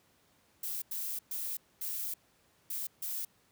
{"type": "noise bursts at uneven times", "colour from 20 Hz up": "violet", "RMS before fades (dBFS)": -37, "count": 6, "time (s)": [[0.63, 0.82], [0.91, 1.19], [1.31, 1.57], [1.81, 2.14], [2.7, 2.87], [3.02, 3.25]], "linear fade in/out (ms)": 5, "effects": ["pink hiss -68 dBFS RMS until 3.51 s", "high-pass 80 Hz 12 dB/octave"]}